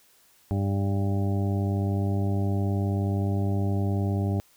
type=harmonic tone with a mistuned harmonic; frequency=99.2 Hz; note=G2; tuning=21 cents sharp; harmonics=1 / 2 / 3 / 4 / 6 / 7 / 8; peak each=-24 / -30 / -34 / -36 / -40 / -41 / -42 dBFS; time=0.51-4.4 s; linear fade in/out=0 ms; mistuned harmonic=6; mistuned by=-32 cents; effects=white hiss -60 dBFS RMS until 4.56 s